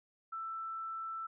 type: tone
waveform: sine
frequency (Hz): 1328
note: E6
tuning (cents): +12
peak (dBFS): -38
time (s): 0.32-1.27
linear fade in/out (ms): 10
effects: none